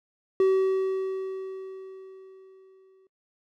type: tone with exponential decay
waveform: triangle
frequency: 381 Hz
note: G4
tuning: 49 cents flat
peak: -15 dBFS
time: 0.4-3.07 s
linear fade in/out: 2 ms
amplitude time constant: 580 ms
effects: noise-tail reverb RT60 0.2 s tail -25 dB re dry